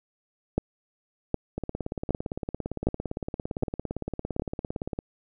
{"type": "two click trains", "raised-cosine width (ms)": 2, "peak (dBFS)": [-17, -10], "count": [61, 6], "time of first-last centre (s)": [[1.58, 4.989], [0.58, 4.397]], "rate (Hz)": [17.6, 1.31], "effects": []}